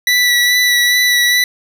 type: tone with vibrato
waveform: 25% pulse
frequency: 1962 Hz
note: B6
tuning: 12 cents flat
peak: -6 dBFS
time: 0.07-1.44 s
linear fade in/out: 2 ms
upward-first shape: sine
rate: 2.4 Hz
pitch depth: 16 cents each way
effects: none